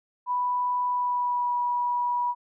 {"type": "tone with pitch glide", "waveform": "sine", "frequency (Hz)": [987.8, 972.5], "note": ["B5", "B5"], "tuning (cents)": [0, -27], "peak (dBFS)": -23, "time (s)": [0.26, 2.35], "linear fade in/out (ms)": 50, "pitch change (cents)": -27, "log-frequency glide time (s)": [0.89, 1.55], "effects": []}